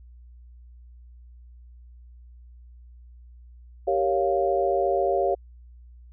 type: chord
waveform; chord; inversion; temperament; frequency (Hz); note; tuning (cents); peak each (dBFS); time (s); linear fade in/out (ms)
sine; G half-diminished seventh; none; equal; 392 / 466.2 / 554.4 / 698.5; G4 / Bb4 / Db5 / F5; 0 / 0 / 0 / 0; -25 / -30 / -25 / -25; 3.87-5.35; 10
effects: added 60 Hz sine -45 dBFS peak until 6.12 s